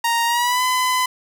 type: tone with pitch glide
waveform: sawtooth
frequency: 932.3 to 1010.8 Hz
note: A#5 to B5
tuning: 0 to +40 cents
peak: -13 dBFS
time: 0.04-1.06 s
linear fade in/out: 5 ms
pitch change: +140 cents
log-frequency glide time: 0.26-0.63 s
effects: none